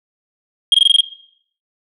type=tone bursts; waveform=sine; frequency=3239 Hz; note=G#7; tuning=44 cents flat; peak=-3 dBFS; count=7; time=0.72-1.007 s; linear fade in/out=2 ms; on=23 ms; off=21 ms; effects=noise-tail reverb RT60 0.6 s tail -18 dB re dry + tanh soft clip ceiling -5 dBFS